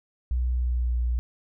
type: tone with pitch glide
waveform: sine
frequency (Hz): 61.74 to 60.19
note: B1 to B1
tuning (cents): 0 to -44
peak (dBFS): -22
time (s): 0.31-1.19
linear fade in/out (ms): 0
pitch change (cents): -44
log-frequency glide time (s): 0.53-0.97
effects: none